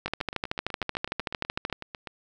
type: two click trains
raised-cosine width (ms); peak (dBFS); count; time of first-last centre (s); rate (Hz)
0.3; -11 / -20; 23 / 17; 0.06-1.727 / 0.08-2.073; 13.2 / 8.03
effects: none